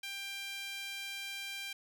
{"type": "tone with high-pass filter", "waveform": "sawtooth", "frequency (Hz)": 792, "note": "G5", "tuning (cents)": 18, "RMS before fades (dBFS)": -42, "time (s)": [0.03, 1.73], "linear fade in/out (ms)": 5, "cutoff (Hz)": 2500, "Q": 2.3, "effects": []}